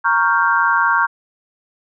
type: chord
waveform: sine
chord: G half-diminished seventh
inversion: first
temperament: equal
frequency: 932.3 / 1108.7 / 1396.9 / 1568 Hz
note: Bb5 / Db6 / F6 / G6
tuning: 0 / 0 / 0 / 0 cents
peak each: -18 dBFS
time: 0.04-1.07 s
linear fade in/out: 20 ms
effects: none